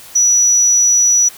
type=tone; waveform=sine; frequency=5880 Hz; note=F#8; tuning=12 cents flat; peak=-8 dBFS; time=0.15-1.29 s; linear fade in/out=10 ms; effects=white hiss -37 dBFS RMS until 1.37 s